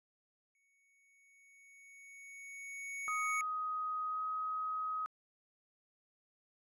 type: tone with exponential growth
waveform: square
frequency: 2226 Hz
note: C#7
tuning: 7 cents sharp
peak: -35 dBFS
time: 0.55-3.41 s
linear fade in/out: 1 ms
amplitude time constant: 620 ms
type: tone with pitch glide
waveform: sine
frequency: 1254 to 1263.5 Hz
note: D#6 to D#6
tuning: +13 to +26 cents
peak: -35 dBFS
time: 3.08-5.06 s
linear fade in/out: 0 ms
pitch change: +13 cents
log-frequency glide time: 4.08-4.21 s
effects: low-pass 11000 Hz 12 dB/octave